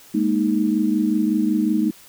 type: chord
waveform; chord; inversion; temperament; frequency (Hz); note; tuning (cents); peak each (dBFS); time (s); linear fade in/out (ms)
sine; Ab suspended second; none; equal; 207.7 / 233.1 / 311.1; Ab3 / Bb3 / Eb4; 0 / 0 / 0; -21 / -22 / -20; 0.14-1.91; 10
effects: white hiss -47 dBFS RMS until 2.08 s